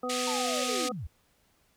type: harmonic tone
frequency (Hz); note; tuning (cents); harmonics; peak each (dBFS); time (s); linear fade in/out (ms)
250; B3; +21; 1 / 2 / 3 / 5; -36 / -33 / -39 / -36; 0.03-0.92; 5
type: band-pass noise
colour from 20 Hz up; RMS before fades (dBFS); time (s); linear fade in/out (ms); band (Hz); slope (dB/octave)
pink; -34; 0.09-0.89; 10; 2200 to 8800; 24
type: linear sweep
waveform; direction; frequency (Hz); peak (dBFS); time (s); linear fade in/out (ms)
sine; down; 926 to 58.27; -34; 0.27-1.07; 5
effects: pink hiss -68 dBFS RMS until 1.76 s